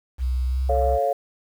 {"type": "tone with pitch glide", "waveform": "sine", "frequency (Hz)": [63.4, 65.56], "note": ["B1", "C2"], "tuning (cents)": [46, 4], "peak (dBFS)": -20, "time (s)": [0.18, 0.99], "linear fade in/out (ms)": 50, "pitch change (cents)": 58, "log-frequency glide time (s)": [0.45, 0.62]}
{"type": "chord", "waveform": "sine", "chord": "A augmented", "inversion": "none", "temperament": "equal", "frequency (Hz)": [440, 554.4, 698.5], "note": ["A4", "C#5", "E#5"], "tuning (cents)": [0, 0, 0], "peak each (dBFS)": [-27, -22, -22], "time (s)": [0.69, 1.13], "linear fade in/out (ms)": 5}
{"effects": ["tanh soft clip ceiling -8 dBFS", "8-bit"]}